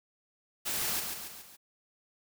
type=noise with echo; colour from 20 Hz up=white; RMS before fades=-33 dBFS; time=0.65-1.01 s; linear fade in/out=20 ms; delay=140 ms; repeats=4; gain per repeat=-5 dB; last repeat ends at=1.57 s; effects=none